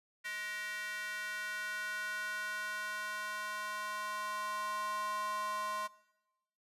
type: tone with high-pass filter sweep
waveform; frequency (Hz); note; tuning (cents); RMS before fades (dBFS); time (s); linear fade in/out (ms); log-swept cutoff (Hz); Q
square; 210; G#3; +19; -39; 0.24-5.88; 20; 1800 to 960; 4.4
effects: noise-tail reverb RT60 1.0 s tail -21 dB re dry + resampled to 32000 Hz